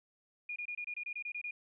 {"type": "tone bursts", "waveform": "sine", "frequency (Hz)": 2435, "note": "D#7", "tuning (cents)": -38, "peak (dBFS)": -37, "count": 11, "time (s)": [0.49, 1.51], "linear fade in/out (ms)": 5, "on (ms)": 70, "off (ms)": 25, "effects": []}